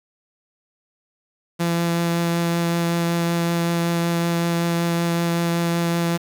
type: tone with vibrato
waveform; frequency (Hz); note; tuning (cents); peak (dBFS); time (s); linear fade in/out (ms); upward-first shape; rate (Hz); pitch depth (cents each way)
sawtooth; 169.8; F3; -48; -15; 1.59-6.18; 20; triangle; 5.3; 10
effects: 7-bit